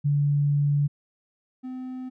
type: tone pair in turn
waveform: sine / triangle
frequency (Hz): 144.3 / 256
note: D3 / C4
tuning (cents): -30 / -38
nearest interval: minor seventh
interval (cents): 992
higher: second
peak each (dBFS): -19 / -30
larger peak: first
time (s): 0.04-0.88 / 1.63-2.1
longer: first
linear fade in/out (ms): 20
effects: none